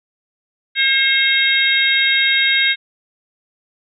harmonic tone, 537 Hz, C5, 45 cents sharp, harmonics 3 / 4 / 5 / 6 / 7, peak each -19 / -16 / -25 / -23 / -17 dBFS, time 0.75-2.76 s, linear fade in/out 50 ms, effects none

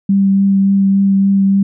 sine tone with vibrato, 196 Hz, G3, in tune, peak -8 dBFS, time 0.09-1.63 s, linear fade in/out 5 ms, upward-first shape triangle, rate 3.5 Hz, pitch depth 13 cents each way, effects none

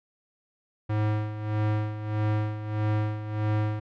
square tone with tremolo, 106.6 Hz, G#2, 46 cents sharp, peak -23 dBFS, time 0.89-3.8 s, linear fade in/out 10 ms, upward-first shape sine, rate 1.6 Hz, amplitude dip 70%, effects low-pass 2000 Hz 12 dB/octave

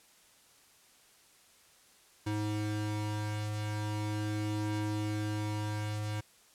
square tone pair together, 105.8 / 317 Hz, G#2 / D#4, +33 / +32 cents, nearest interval octave + perfect fifth, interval 1899 cents, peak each -34 / -39 dBFS, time 2.26-6.21 s, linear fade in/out 10 ms, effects white hiss -62 dBFS RMS until 6.54 s + low-pass 11000 Hz 12 dB/octave

